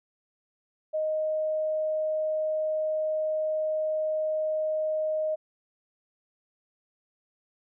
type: tone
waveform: sine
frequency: 622.3 Hz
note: D#5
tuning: in tune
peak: -25 dBFS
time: 0.93-5.36 s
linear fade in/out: 20 ms
effects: none